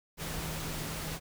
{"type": "tone in noise", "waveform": "sine", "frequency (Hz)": 159.3, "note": "D#3", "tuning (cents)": 41, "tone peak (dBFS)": -41, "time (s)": [0.17, 1.2], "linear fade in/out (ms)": 50, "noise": "pink", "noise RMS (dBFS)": -38, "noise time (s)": [0.17, 1.2], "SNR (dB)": -6, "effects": []}